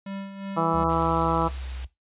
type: tone with tremolo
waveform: square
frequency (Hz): 196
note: G3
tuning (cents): 0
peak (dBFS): -32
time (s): 0.06-0.84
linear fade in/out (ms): 5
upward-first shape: sine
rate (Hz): 2.8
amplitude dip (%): 60
type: harmonic tone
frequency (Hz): 164.81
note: E3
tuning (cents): 0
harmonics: 1 / 2 / 3 / 4 / 5 / 6 / 7 / 8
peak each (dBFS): -29 / -29 / -29 / -29 / -29 / -29 / -29 / -29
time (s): 0.56-1.49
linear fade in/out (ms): 20
type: tone with pitch glide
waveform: sine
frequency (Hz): 72.5 to 63.48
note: D2 to B1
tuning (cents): -22 to +48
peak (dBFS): -32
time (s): 0.73-1.87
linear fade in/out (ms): 20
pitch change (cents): -230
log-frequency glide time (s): 1.04-1.72
type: noise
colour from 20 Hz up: white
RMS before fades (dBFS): -41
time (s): 0.89-1.85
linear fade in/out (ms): 5
effects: noise-tail reverb RT60 0.2 s tail -17 dB re dry + resampled to 8000 Hz